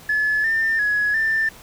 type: tone with pitch steps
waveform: sine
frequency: 1717 / 1797 / 1682 / 1781 Hz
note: A6 / A6 / G#6 / A6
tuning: -43 / +36 / +22 / +21 cents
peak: -16 dBFS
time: 0.09-1.49 s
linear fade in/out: 5 ms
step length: 350 ms
effects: tanh soft clip ceiling -13 dBFS + pink hiss -44 dBFS RMS until 1.62 s